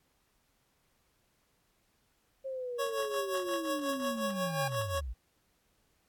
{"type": "linear sweep", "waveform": "sine", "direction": "down", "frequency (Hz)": [540, 51.1], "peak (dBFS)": -35, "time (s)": [2.44, 5.14], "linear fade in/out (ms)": 20}
{"type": "tone with tremolo", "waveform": "25% pulse", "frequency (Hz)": 554, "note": "C#5", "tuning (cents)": -1, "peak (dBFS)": -26, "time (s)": [2.78, 5.01], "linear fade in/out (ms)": 20, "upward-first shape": "triangle", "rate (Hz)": 5.6, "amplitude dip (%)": 80}
{"type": "tone with exponential growth", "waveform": "25% pulse", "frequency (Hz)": 805, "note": "G5", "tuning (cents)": 46, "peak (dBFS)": -28, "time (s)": [4.03, 4.68], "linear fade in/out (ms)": 5, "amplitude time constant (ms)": 140}
{"effects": ["pink hiss -73 dBFS RMS until 6.08 s", "AAC 64 kbps"]}